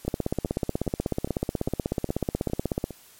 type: two click trains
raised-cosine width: 2 ms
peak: -22 / -11 dBFS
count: 8 / 46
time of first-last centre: 0.05-2.907 / 0.08-2.841 s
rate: 2.45 / 16.3 Hz
effects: white hiss -53 dBFS RMS until 3.19 s + MP3 64 kbps